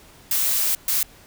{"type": "noise bursts at uneven times", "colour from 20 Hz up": "blue", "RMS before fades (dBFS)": -21, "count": 2, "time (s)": [[0.31, 0.75], [0.88, 1.03]], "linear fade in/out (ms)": 2, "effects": ["pink hiss -49 dBFS RMS until 1.26 s"]}